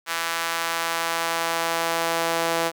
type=tone with high-pass filter sweep; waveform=sawtooth; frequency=166.3 Hz; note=E3; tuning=16 cents sharp; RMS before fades=-25 dBFS; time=0.06-2.72 s; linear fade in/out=50 ms; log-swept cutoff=1300 to 550 Hz; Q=1.1; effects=none